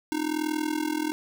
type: tone with amplitude modulation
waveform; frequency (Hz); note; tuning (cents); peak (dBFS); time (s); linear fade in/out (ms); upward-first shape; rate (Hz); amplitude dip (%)
square; 307.2; D#4; -22; -23; 0.12-1.12; 0; sine; 41.1; 85
effects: none